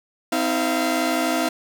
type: tone cluster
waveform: sawtooth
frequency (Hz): 258.1 / 317.9 / 688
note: C4 / D#4 / F5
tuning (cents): -23 / +37 / -26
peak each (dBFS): -21 / -20 / -20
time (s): 0.32-1.49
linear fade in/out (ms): 5
effects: none